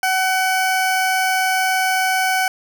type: tone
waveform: 20% pulse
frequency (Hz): 753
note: F#5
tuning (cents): +30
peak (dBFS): -11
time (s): 0.03-2.48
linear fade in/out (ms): 2
effects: none